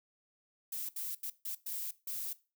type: noise bursts at uneven times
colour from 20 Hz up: violet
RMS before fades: -39 dBFS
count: 6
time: 0.72-0.89 / 0.96-1.15 / 1.23-1.3 / 1.45-1.55 / 1.66-1.91 / 2.07-2.33 s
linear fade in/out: 5 ms
effects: noise-tail reverb RT60 0.3 s tail -18 dB re dry